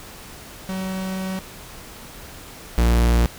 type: tone pair in turn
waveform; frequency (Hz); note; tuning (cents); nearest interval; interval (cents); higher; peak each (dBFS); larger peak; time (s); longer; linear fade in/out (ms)
45% pulse; 188.7 / 58.69; F#3 / A#1; +34 / +12; octave + minor sixth; 2022; first; -25 / -14; second; 0.69-1.39 / 2.78-3.26; first; 0
effects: pink hiss -40 dBFS RMS until 3.38 s